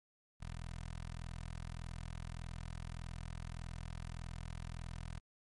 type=tone with notch filter; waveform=15% pulse; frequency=41.68 Hz; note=E1; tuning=20 cents sharp; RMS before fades=-45 dBFS; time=0.4-5.2 s; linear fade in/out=20 ms; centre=390 Hz; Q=0.69; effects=MP3 48 kbps